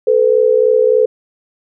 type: tone pair together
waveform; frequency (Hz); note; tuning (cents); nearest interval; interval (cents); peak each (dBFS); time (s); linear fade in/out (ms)
sine; 437.6 / 501; A4 / B4; -9 / +25; major second; 234; -11; 0.07-1.06; 5
effects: none